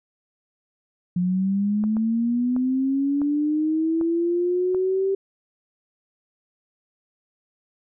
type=linear sweep; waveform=sine; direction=up; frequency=176 to 391.2 Hz; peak=-19 dBFS; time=1.16-5.15 s; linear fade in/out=5 ms
type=clicks; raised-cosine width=1 ms; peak=-23 dBFS; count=6; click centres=1.839 / 1.968 / 2.564 / 3.217 / 4.012 / 4.747 s
effects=none